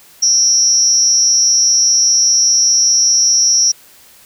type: tone with amplitude modulation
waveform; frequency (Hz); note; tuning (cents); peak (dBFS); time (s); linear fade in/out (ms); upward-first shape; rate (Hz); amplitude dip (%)
sine; 5640; F8; +16; -4; 0.22-3.72; 10; sine; 275; 100
effects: white hiss -44 dBFS RMS until 4.25 s